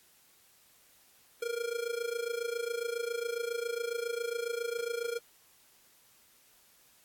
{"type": "tone with amplitude modulation", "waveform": "square", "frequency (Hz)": 470, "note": "A#4", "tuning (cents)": 14, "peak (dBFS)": -30, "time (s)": [1.42, 5.19], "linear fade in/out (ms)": 5, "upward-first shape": "sine", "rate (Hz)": 27.3, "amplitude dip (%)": 80, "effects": ["white hiss -63 dBFS RMS until 7.04 s", "AAC 64 kbps"]}